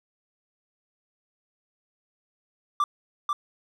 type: tone with echo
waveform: triangle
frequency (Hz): 1174.7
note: D6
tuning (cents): 0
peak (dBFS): -18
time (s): 2.8-2.84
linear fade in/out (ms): 2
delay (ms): 490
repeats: 1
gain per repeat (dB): -3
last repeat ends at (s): 3.33
effects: none